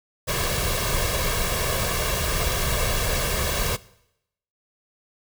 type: noise with comb filter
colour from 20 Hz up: pink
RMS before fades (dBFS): -24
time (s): 0.27-3.77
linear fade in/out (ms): 20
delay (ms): 1.8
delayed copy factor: +0.65
effects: noise-tail reverb RT60 0.8 s tail -20 dB re dry